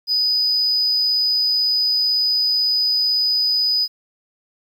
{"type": "tone", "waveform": "triangle", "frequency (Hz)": 4979, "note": "D#8", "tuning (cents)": 0, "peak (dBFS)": -13, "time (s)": [0.07, 3.88], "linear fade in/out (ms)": 50, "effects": ["tanh soft clip ceiling -12 dBFS", "9-bit"]}